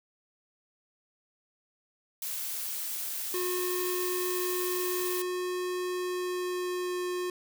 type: noise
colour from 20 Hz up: blue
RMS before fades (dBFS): -35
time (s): 2.22-5.22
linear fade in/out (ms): 2
type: tone with pitch glide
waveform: square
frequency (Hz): 362.1 to 359.8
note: F#4 to F#4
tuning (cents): -37 to -48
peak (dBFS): -31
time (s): 3.34-7.3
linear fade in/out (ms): 2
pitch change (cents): -11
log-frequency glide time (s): 5.92-7.12
effects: none